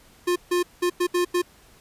square tone bursts at uneven times, 354.2 Hz, F4, 24 cents sharp, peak -20 dBFS, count 6, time 0.27-0.36 / 0.51-0.63 / 0.82-0.9 / 1-1.07 / 1.14-1.25 / 1.34-1.42 s, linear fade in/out 10 ms, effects pink hiss -54 dBFS RMS until 1.8 s + resampled to 32000 Hz

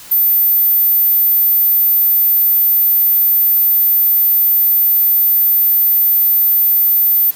sine tone, 14080 Hz, A9, in tune, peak -7 dBFS, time 0.11-7.31 s, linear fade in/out 10 ms, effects tanh soft clip ceiling -7 dBFS + white hiss -36 dBFS RMS until 7.35 s

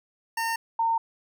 25% pulse / sine tone pair in turn, 912 / 912 Hz, A#5 / A#5, -38 / -38 cents, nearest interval unison, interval 0 cents, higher neither, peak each -22 / -21 dBFS, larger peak second, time 0.37-0.56 / 0.79-0.98 s, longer neither, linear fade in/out 5 ms, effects none

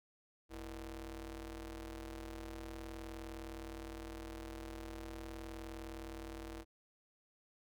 sawtooth ring-modulated tone, 139.2 Hz, C#3, 8 cents sharp, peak -38 dBFS, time 0.49-6.65 s, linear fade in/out 50 ms, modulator 189 Hz, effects none

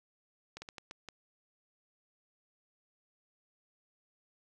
slowing click train, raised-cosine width 0.2 ms, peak -27 dBFS, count 6, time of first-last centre 0.57-1.087 s, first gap 50 ms, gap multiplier 1.37, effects none

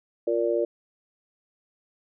harmonic tone, 116.54 Hz, A#2, in tune, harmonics 3 / 4 / 5, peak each -26 / -26 / -26 dBFS, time 0.27-0.65 s, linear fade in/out 5 ms, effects none

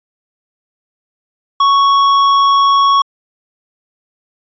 sine tone with tanh clipping, 1111 Hz, C#6, 4 cents sharp, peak -9 dBFS, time 1.6-3.02 s, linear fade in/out 5 ms, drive 11 dB, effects resampled to 16000 Hz

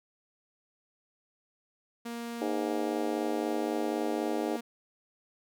sawtooth tone, 234.5 Hz, A#3, 11 cents sharp, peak -32 dBFS, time 2.05-4.61 s, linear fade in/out 10 ms
harmonic tone, 103.9 Hz, G#2, 1 cent sharp, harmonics 3 / 4 / 5 / 6 / 7 / 8, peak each -33 / -35 / -37 / -39 / -40 / -41 dBFS, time 2.41-4.57 s, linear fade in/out 10 ms
effects none

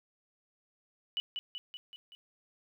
sine tone with echo, 2960 Hz, F#7, in tune, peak -30 dBFS, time 1.17-1.2 s, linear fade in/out 0 ms, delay 190 ms, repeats 5, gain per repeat -4 dB, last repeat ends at 2.15 s, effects 12-bit

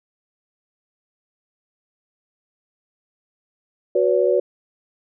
sine chord, F# suspended fourth, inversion none, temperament equal with one note detuned, 370 / 493.9 / 568.6 Hz, F#4 / B4 / C#5, 0 / 0 / +44 cents, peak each -19 dBFS, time 3.95-4.4 s, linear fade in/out 5 ms, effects none

